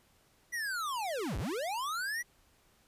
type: linear two-way sweep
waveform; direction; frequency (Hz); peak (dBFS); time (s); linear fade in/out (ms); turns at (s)
square; down then up; 1978 to 37.64 to 1978; -34; 0.52-2.23; 20; 1.38
effects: pink hiss -67 dBFS RMS until 2.87 s + resampled to 32000 Hz